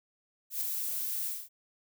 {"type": "noise with ADSR envelope", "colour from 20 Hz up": "violet", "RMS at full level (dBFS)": -31, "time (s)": [0.5, 1.49], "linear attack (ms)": 110, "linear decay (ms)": 6, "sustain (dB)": -3, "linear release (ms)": 220, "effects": []}